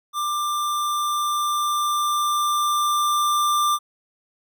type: tone with level ramp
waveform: square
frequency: 1187 Hz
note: D6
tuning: 18 cents sharp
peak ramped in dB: -23 to -18 dBFS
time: 0.13-3.79 s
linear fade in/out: 50 ms
effects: none